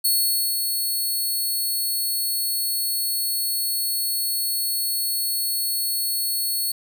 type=tone with ADSR envelope; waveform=5% pulse; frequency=4380 Hz; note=C#8; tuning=22 cents flat; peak=-10 dBFS; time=0.04-6.72 s; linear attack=13 ms; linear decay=500 ms; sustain=-5 dB; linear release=5 ms; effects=none